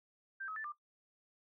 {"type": "tone with pitch steps", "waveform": "sine", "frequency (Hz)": [1573, 1278, 1759, 1190], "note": ["G6", "D#6", "A6", "D6"], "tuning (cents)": [6, 46, -1, 22], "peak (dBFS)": -40, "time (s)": [0.4, 0.724], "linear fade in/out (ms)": 10, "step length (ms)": 81, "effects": ["noise-tail reverb RT60 0.1 s tail -18 dB re dry"]}